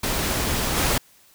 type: noise with level steps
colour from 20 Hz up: pink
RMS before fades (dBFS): -24 / -21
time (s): 0.03-0.98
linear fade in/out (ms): 5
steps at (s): 0.76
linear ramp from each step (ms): 20
effects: white hiss -55 dBFS RMS until 1.34 s